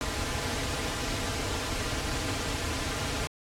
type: noise with comb filter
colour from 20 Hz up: pink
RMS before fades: -31 dBFS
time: 0.01-3.27 s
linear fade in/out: 0 ms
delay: 5.4 ms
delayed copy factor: -0.65
effects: low-pass 8000 Hz 12 dB/octave + AAC 64 kbps